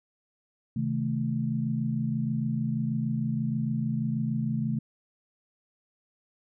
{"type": "chord", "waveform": "sine", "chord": "A diminished", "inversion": "first", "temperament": "just", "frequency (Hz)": [132, 158.4, 220], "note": ["C3", "Eb3", "A3"], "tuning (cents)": [16, 31, 0], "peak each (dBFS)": [-30, -32, -29], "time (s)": [0.76, 4.79], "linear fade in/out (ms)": 5, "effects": []}